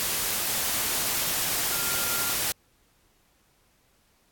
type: tone in noise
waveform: sine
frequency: 1396.9 Hz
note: F6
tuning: in tune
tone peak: -36 dBFS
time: 1.72-2.33 s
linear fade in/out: 0 ms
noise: white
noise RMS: -27 dBFS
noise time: 0-2.52 s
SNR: -12 dB
effects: pink hiss -65 dBFS RMS until 4.31 s + AAC 64 kbps